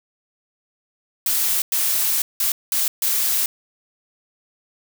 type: noise bursts at uneven times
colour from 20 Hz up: blue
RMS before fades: -20 dBFS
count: 5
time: 1.26-1.62 / 1.72-2.22 / 2.4-2.52 / 2.72-2.88 / 3.02-3.46 s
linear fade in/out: 2 ms
effects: none